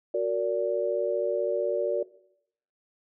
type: chord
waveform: sine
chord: Gb augmented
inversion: none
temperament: just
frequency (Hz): 370 / 462.5 / 578.1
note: Gb4 / Bb4 / D5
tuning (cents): 0 / -14 / -27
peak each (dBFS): -29 / -29 / -27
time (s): 0.14-2.03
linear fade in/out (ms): 5
effects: noise-tail reverb RT60 0.7 s tail -18 dB re dry